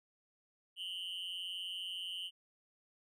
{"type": "tone with amplitude modulation", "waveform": "triangle", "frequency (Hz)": 2995, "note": "F#7", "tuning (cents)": 20, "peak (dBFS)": -34, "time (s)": [0.76, 2.31], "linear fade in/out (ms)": 50, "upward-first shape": "sine", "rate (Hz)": 181, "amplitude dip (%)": 100, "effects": []}